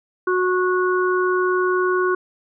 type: harmonic tone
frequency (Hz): 366.4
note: F#4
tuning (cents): -17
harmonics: 1 / 3 / 4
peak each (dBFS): -18 / -23 / -24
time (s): 0.27-2.15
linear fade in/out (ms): 5
effects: none